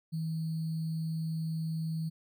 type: tone with sample-and-hold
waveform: sine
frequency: 160.9 Hz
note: E3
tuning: 42 cents flat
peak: -31 dBFS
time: 0.12-2.1 s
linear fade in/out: 20 ms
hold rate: 4410 Hz
effects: none